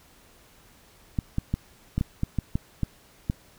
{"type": "clicks", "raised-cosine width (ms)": 5, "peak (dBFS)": -12, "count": 10, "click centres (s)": [1.188, 1.384, 1.54, 1.98, 2.011, 2.234, 2.387, 2.555, 2.833, 3.299], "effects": ["pink hiss -56 dBFS RMS until 3.58 s"]}